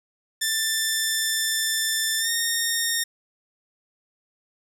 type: tone with pitch glide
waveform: 10% pulse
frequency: 1773 to 1843 Hz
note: A6 to A#6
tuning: +13 to -20 cents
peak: -13 dBFS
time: 0.41-3.04 s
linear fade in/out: 10 ms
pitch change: +67 cents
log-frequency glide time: 2.19-2.29 s
effects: none